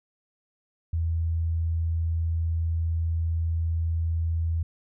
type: tone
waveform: sine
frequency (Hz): 82.41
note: E2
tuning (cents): 0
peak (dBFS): -23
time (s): 0.93-4.63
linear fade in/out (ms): 5
effects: none